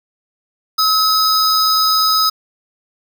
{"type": "tone pair together", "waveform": "square", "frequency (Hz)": [1287, 5004], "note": ["E6", "D#8"], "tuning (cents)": [-42, 9], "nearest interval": "2 octaves", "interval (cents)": 2351, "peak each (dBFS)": -15, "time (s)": [0.78, 2.3], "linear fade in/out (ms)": 10, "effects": []}